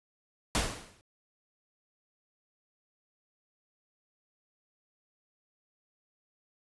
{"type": "noise with exponential decay", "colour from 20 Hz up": "pink", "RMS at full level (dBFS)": -25, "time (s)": [0.55, 1.01], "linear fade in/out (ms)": 0, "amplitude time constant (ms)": 98, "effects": ["resampled to 24000 Hz"]}